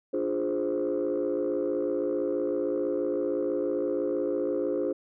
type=chord; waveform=sine; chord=D half-diminished seventh; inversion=none; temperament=equal; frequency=293.7 / 349.2 / 415.3 / 523.3 Hz; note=D4 / F4 / Ab4 / C5; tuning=0 / 0 / 0 / 0 cents; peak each=-31 / -30 / -30 / -29 dBFS; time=0.13-4.93 s; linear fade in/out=10 ms; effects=tanh soft clip ceiling -20 dBFS